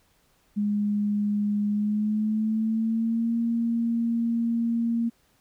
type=tone with pitch glide; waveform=sine; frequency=206.7 to 232 Hz; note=G#3 to A#3; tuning=-8 to -8 cents; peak=-22 dBFS; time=0.56-5.1 s; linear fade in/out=20 ms; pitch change=+200 cents; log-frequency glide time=1.68-3.36 s; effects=pink hiss -65 dBFS RMS until 5.4 s